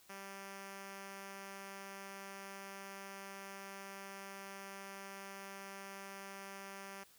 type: tone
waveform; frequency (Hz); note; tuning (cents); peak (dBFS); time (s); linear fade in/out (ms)
5% pulse; 196; G3; 0; -36; 0.09-7.04; 10
effects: white hiss -65 dBFS RMS until 7.18 s